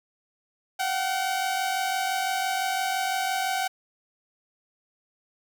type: tone pair together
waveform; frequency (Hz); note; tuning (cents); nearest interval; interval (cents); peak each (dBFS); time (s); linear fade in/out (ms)
sawtooth; 716 / 761.9; F5 / G5; +43 / -49; minor second; 108; -28 / -22; 0.79-3.68; 10
effects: none